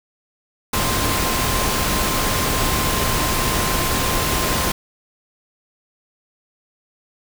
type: tone in noise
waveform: sine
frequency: 1046.5 Hz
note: C6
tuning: in tune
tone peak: -27 dBFS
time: 0.73-4.72 s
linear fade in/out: 5 ms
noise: pink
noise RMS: -20 dBFS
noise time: 0.73-4.72 s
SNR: -10 dB
effects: none